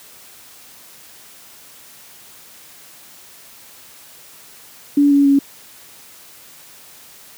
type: tone with pitch steps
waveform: sine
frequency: 286.4 / 282.5 / 278.6 Hz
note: D4 / C#4 / C#4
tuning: -43 / +33 / +9 cents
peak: -9 dBFS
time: 4.97-5.39 s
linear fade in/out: 5 ms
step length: 140 ms
effects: white hiss -43 dBFS RMS until 7.37 s + high-pass 80 Hz 12 dB/octave